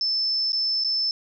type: tone with dropouts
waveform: sine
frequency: 5274 Hz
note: E8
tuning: in tune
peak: -21 dBFS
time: 0.01-1.11 s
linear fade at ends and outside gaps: 1 ms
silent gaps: 0.521-0.53 / 0.838-0.846 s
effects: none